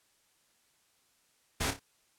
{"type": "noise with echo", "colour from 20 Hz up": "pink", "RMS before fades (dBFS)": -31, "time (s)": [1.6, 1.71], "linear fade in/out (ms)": 10, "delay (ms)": 29, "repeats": 3, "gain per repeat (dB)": -8, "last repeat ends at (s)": 1.797, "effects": ["white hiss -70 dBFS RMS until 2.18 s", "low-pass 11000 Hz 12 dB/octave"]}